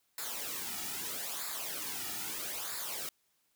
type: noise with flanger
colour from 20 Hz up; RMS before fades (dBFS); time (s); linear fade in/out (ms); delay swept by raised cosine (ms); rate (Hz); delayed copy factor
white; -39; 0.18-3.09; 2; 0.33 to 1.93; 0.78; -0.7
effects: white hiss -75 dBFS RMS until 3.55 s